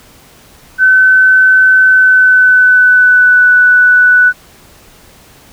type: tone with pitch glide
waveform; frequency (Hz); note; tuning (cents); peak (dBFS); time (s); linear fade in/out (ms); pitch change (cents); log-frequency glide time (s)
sine; 1521 to 1486.3; F#6 to F#6; +47 to +7; -3; 0.78-4.33; 50; -40; 1.85-3.51
effects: pink hiss -41 dBFS RMS until 5.52 s